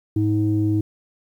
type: tone pair together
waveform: sine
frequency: 105.34 / 317.3 Hz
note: G#2 / D#4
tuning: +25 / +34 cents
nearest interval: octave + perfect fifth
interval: 1909 cents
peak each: -19 dBFS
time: 0.16-0.81 s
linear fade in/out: 5 ms
effects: tanh soft clip ceiling -9 dBFS + 9-bit